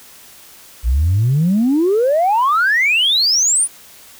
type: exponential sweep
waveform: sine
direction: up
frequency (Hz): 55 to 9970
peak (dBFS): -10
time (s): 0.83-3.68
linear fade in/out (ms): 50
effects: tanh soft clip ceiling -8 dBFS + white hiss -42 dBFS RMS until 4.19 s